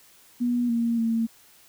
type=tone with pitch steps; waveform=sine; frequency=242.5 / 232.9 / 227.6 Hz; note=B3 / A#3 / A#3; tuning=-31 / -1 / -41 cents; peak=-21 dBFS; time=0.4-1.27 s; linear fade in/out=20 ms; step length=290 ms; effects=white hiss -55 dBFS RMS until 1.68 s